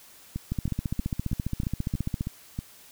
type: two click trains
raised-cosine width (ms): 5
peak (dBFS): -15 / -18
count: 26 / 8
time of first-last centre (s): 0.52-2.209 / 0.36-2.589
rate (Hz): 14.8 / 3.14
effects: white hiss -52 dBFS RMS until 2.91 s